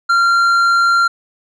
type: tone with tanh clipping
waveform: sine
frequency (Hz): 1381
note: F6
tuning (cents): -20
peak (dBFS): -11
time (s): 0.09-1.08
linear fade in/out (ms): 10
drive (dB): 8
effects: none